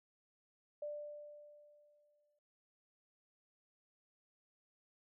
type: tone with exponential decay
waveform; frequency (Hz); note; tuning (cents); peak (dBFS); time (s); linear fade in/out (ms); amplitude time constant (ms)
sine; 591; D5; +11; -39; 0.82-2.39; 5; 340
effects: none